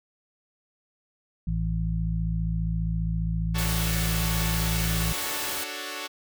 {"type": "harmonic tone", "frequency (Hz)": 54.9, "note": "A1", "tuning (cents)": -3, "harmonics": [1, 2, 3], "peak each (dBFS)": [-27, -32, -28], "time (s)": [1.47, 5.13], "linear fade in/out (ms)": 5}
{"type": "chord", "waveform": "5% pulse", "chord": "D major seventh", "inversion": "none", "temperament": "equal", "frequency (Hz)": [293.7, 370, 440, 554.4], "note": ["D4", "F#4", "A4", "C#5"], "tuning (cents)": [0, 0, 0, 0], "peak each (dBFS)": -27, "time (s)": [3.54, 6.08], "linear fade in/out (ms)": 20}
{"type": "noise", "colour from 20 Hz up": "white", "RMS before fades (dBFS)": -32, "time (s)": [3.58, 5.64], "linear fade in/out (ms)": 5}
{"effects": []}